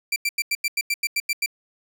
sawtooth tone bursts, 2349 Hz, D7, in tune, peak -17 dBFS, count 11, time 0.12-1.461 s, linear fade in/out 5 ms, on 41 ms, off 89 ms, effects none

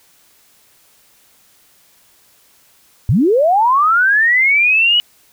sine linear sweep, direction up, 88.3 to 2960 Hz, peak -9 dBFS, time 3.09-5 s, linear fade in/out 0 ms, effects white hiss -52 dBFS RMS until 5.32 s

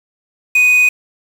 triangle tone with quantisation, 2489 Hz, D#7, in tune, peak -6 dBFS, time 0.55-0.89 s, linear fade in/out 5 ms, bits 5, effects none

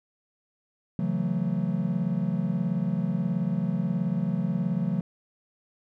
triangle chord, F# minor seventh, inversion second, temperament just, 138.75 / 166.5 / 185 / 222 Hz, C#3 / E3 / F#3 / A3, +2 / +18 / 0 / +16 cents, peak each -31 / -27 / -26 / -30 dBFS, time 0.99-5.01 s, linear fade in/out 2 ms, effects none

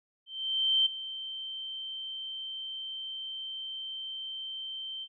sine tone with ADSR envelope, 3117 Hz, G7, 11 cents flat, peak -21 dBFS, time 0.26-5.08 s, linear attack 600 ms, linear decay 9 ms, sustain -15 dB, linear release 54 ms, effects none

